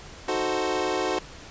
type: chord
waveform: 25% pulse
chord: D# diminished seventh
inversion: none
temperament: equal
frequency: 311.1 / 370 / 440 / 523.3 Hz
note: D#4 / F#4 / A4 / C5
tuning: 0 / 0 / 0 / 0 cents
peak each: -28 / -24 / -27 / -27 dBFS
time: 0.28-1.19 s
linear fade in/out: 5 ms
effects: pink hiss -44 dBFS RMS until 1.5 s + resampled to 16000 Hz